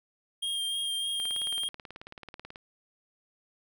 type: tone with vibrato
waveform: square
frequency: 3216 Hz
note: G7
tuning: 44 cents sharp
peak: -30 dBFS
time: 0.42-1.69 s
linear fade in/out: 10 ms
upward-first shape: sine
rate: 3.3 Hz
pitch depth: 18 cents each way
type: click train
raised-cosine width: 0.3 ms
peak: -27 dBFS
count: 26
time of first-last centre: 1.2-2.559 s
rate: 18.4 Hz
effects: none